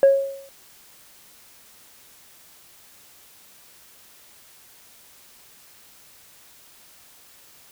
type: tone with exponential decay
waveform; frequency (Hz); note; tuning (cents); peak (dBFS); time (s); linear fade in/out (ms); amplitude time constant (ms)
sine; 548; C#5; -20; -6; 0.03-0.49; 1; 100
effects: tanh soft clip ceiling -8 dBFS + white hiss -51 dBFS RMS until 7.71 s